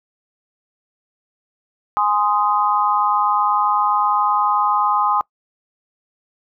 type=chord; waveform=sine; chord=Ab major; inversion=none; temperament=just; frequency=830.6 / 1038.3 / 1245.9 Hz; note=Ab5 / C6 / Eb6; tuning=0 / -14 / +2 cents; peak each=-19 dBFS; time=1.97-5.21 s; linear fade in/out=0 ms; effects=noise-tail reverb RT60 0.1 s tail -23 dB re dry